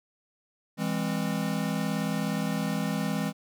square chord, E augmented, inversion none, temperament equal with one note detuned, 164.81 / 204.1 / 261.6 Hz, E3 / G#3 / B#3, 0 / -30 / 0 cents, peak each -32 / -31 / -34 dBFS, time 0.77-3.33 s, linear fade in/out 50 ms, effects none

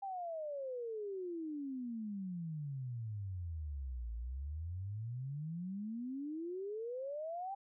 sine exponential two-way sweep, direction down then up, 801 to 55.4 to 801 Hz, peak -39 dBFS, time 0.02-7.55 s, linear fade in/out 10 ms, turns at 4.13 s, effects none

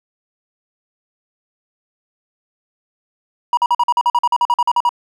triangle tone bursts, 962 Hz, B5, 46 cents flat, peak -9 dBFS, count 16, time 3.53-4.892 s, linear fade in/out 2 ms, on 42 ms, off 46 ms, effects none

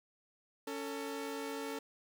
sawtooth tone pair together, 279.2 / 447.6 Hz, C#4 / A4, +13 / +30 cents, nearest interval minor sixth, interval 817 cents, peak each -38 / -37 dBFS, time 0.67-1.79 s, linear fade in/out 5 ms, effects none

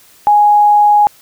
sine tone, 830.6 Hz, G#5, in tune, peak -5 dBFS, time 0.27-1.07 s, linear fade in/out 0 ms, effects white hiss -45 dBFS RMS until 1.21 s

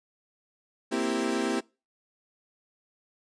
35% pulse chord, C dominant seventh, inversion third, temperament equal, 233.1 / 261.6 / 329.6 / 392 Hz, Bb3 / C4 / E4 / G4, 0 / 0 / 0 / 0 cents, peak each -30 dBFS, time 0.91-1.61 s, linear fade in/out 20 ms, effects noise-tail reverb RT60 0.3 s tail -24 dB re dry + resampled to 22050 Hz

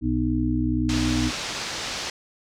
harmonic tone, 61.74 Hz, B1, in tune, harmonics 1 / 2 / 4 / 5, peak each -27 / -28 / -25 / -25 dBFS, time 0.01-1.32 s, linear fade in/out 50 ms
white low-pass noise, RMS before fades -31 dBFS, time 0.89-2.1 s, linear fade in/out 2 ms, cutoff 6000 Hz, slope 24 dB/octave
effects none

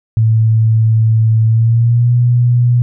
sine tone with pitch glide, 111.4 to 121.48 Hz, A2 to B2, +22 to -28 cents, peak -7 dBFS, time 0.17-2.82 s, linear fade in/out 0 ms, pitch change +150 cents, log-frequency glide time 1.46-2.13 s, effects none

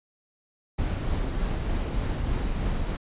brown noise with tremolo, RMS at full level -26 dBFS, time 0.78-2.97 s, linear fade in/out 10 ms, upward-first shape triangle, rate 3.3 Hz, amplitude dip 25%, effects resampled to 8000 Hz

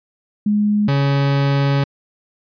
sine / 40% pulse tone pair in turn, 208.4 / 139.82 Hz, G#3 / C#3, +6 / +15 cents, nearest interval perfect fifth, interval 691 cents, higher first, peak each -13 dBFS, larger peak neither, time 0.46-0.88 / 0.88-1.84 s, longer second, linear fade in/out 5 ms, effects resampled to 11025 Hz

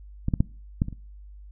clicks, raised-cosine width 5 ms, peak -12 / -10 / -7 / -9 / -20 / -27 dBFS, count 6, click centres 0.284 / 0.338 / 0.405 / 0.819 / 0.884 / 0.927 s, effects noise-tail reverb RT60 0.4 s tail -22 dB re dry + added 50 Hz sine -42 dBFS peak until 1.51 s

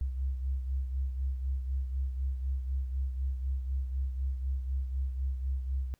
sine beating tone pair, 65.41 / 69.41 Hz, C2 / C#2, 0 / +3 cents, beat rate 4 Hz, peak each -30 / -39 dBFS, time 0.01-5.94 s, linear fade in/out 0 ms, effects pink hiss -72 dBFS RMS until 5.99 s

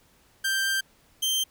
sawtooth tone pair in turn, 1574 / 3139 Hz, G6 / G7, +7 / +2 cents, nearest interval octave, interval 1195 cents, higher second, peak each -20 dBFS, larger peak neither, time 0.44-0.81 / 1.22-1.44 s, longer first, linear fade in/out 10 ms, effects pink hiss -61 dBFS RMS until 1.5 s

